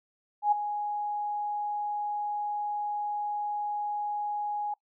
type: tone with ADSR envelope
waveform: sine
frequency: 830.6 Hz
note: G#5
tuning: in tune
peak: -18 dBFS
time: 0.42-4.74 s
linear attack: 99 ms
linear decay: 10 ms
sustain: -11 dB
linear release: 5 ms
effects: noise-tail reverb RT60 0.1 s tail -23 dB re dry